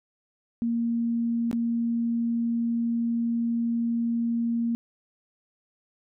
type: tone with dropouts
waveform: sine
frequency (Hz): 233.1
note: A#3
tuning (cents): 0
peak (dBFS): -23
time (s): 0.62-4.75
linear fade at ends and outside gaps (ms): 0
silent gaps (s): 1.513-1.529
effects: none